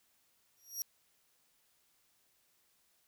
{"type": "tone with exponential growth", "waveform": "25% pulse", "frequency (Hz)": 5680, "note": "F8", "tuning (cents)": 28, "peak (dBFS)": -28, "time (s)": [0.57, 0.82], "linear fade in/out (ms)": 0, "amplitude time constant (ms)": 53, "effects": ["white hiss -73 dBFS RMS until 3.07 s"]}